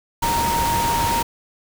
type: tone in noise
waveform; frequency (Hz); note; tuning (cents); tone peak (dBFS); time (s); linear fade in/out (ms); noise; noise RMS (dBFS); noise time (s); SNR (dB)
sine; 932.3; A#5; 0; -19; 0.22-1.23; 10; pink; -24; 0.22-1.23; +2
effects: none